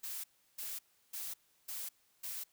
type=noise bursts; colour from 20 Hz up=blue; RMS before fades=-42 dBFS; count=5; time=0.03-2.44 s; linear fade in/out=10 ms; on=210 ms; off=340 ms; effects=white hiss -72 dBFS RMS until 2.52 s